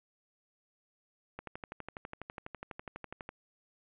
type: click train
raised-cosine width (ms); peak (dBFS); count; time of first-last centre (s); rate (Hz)
0.5; -26; 24; 1.39-3.291; 12.1
effects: resampled to 8000 Hz + 11-bit